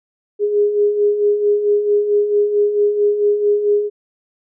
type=beating tone pair; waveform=sine; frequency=409.5 / 414 Hz; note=G#4 / G#4; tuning=-24 / -5 cents; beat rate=4.5 Hz; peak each=-21 / -13 dBFS; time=0.39-3.9 s; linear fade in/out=50 ms; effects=none

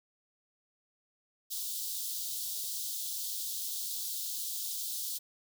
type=high-pass noise; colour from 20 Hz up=white; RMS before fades=-37 dBFS; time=1.5-5.19 s; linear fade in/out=20 ms; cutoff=3400 Hz; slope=48 dB/octave; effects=none

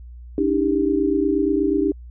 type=tone cluster; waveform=sine; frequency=288.3 / 316.6 / 395.7 Hz; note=D4 / D#4 / G4; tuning=-32 / +30 / +16 cents; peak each=-21 dBFS; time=0.38-1.92 s; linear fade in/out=2 ms; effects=added 60 Hz sine -36 dBFS peak until 2.1 s

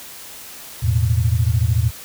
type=chord; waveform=sine; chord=E suspended fourth; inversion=none; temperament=equal; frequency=82.41 / 110 / 123.47 Hz; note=E2 / A2 / B2; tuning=0 / 0 / 0 cents; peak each=-19 / -17 / -21 dBFS; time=0.82-1.91 s; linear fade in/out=20 ms; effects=white hiss -37 dBFS RMS until 2.04 s

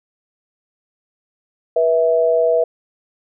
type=tone pair together; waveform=sine; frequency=485.6 / 654 Hz; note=B4 / E5; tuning=-29 / -14 cents; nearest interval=perfect fourth; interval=515 cents; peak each=-15 dBFS; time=1.76-2.64 s; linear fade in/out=5 ms; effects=none

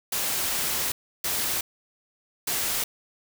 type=noise bursts at uneven times; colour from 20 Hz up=white; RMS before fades=-27 dBFS; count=3; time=0.12-0.92 / 1.24-1.61 / 2.47-2.84 s; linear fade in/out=5 ms; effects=none

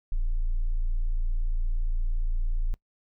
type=tone; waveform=sine; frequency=28.65 Hz; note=A#0; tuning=29 cents flat; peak=-21 dBFS; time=0.12-2.74 s; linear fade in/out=0 ms; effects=noise-tail reverb RT60 0.1 s tail -24 dB re dry + tanh soft clip ceiling -20 dBFS

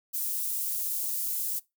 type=high-pass noise; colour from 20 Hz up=white; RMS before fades=-31 dBFS; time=0.13-1.6 s; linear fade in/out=20 ms; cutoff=10000 Hz; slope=12 dB/octave; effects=noise-tail reverb RT60 0.2 s tail -21 dB re dry

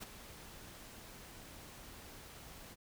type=noise with ADSR envelope; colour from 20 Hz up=pink; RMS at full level=-43 dBFS; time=0-2.76 s; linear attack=27 ms; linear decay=16 ms; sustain=-10 dB; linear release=40 ms; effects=none

